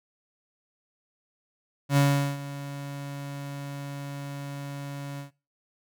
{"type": "tone with ADSR envelope", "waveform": "35% pulse", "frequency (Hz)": 141.1, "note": "C#3", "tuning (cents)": 31, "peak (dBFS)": -15, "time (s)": [1.89, 5.31], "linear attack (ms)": 81, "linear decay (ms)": 400, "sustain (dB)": -17, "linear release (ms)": 120, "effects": ["noise-tail reverb RT60 0.3 s tail -20 dB re dry"]}